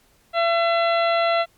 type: harmonic tone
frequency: 675 Hz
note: E5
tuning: 41 cents sharp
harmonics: 1 / 2 / 3 / 4 / 5 / 6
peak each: -18 / -24 / -28 / -30 / -32 / -34 dBFS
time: 0.33-1.46 s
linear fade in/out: 50 ms
effects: pink hiss -59 dBFS RMS until 1.57 s + MP3 96 kbps